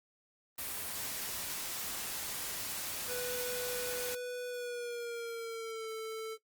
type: noise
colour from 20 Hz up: white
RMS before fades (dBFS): -39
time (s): 0.58-4.15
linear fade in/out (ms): 5
type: tone with pitch glide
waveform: square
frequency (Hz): 493.9 to 442.6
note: B4 to A4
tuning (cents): 0 to +10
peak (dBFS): -38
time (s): 3.07-6.38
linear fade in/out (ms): 50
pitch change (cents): -190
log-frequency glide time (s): 4.48-5.9
effects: noise-tail reverb RT60 0.1 s tail -17 dB re dry + Opus 32 kbps